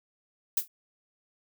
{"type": "noise with exponential decay", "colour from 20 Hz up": "violet", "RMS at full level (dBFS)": -20, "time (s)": [0.57, 0.68], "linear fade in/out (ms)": 5, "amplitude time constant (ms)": 22, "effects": []}